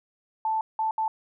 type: tone bursts at uneven times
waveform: sine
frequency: 880 Hz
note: A5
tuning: in tune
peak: -23 dBFS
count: 3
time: 0.45-0.61 / 0.79-0.91 / 0.98-1.08 s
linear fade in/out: 2 ms
effects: none